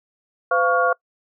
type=tone cluster; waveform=sine; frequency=508 / 692 / 1120 / 1415 Hz; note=B4 / F5 / C#6 / F6; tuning=+49 / -16 / +18 / +22 cents; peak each=-21 dBFS; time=0.51-0.93 s; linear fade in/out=5 ms; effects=noise-tail reverb RT60 0.1 s tail -24 dB re dry